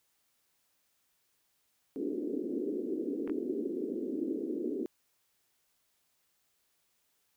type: band-pass noise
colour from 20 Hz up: pink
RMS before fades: -35 dBFS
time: 1.96-4.86 s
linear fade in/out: 0 ms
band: 250 to 420 Hz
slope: 48 dB/octave
type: clicks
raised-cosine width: 0.5 ms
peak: -31 dBFS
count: 2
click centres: 3.276 / 3.297 s
effects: white hiss -75 dBFS RMS until 7.36 s